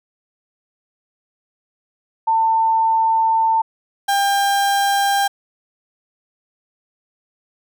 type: tone pair in turn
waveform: sine / 35% pulse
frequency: 896 / 798.2 Hz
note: A5 / G5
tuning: +31 / +31 cents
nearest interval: major second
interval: 200 cents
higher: first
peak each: -13 dBFS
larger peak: neither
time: 2.27-3.62 / 4.08-5.28 s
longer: first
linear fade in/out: 10 ms
effects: none